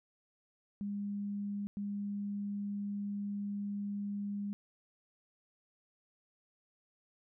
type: tone bursts at uneven times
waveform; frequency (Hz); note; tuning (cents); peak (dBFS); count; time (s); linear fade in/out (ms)
sine; 202.8; G#3; -41; -35; 2; 0.81-1.67 / 1.77-4.53; 0
effects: none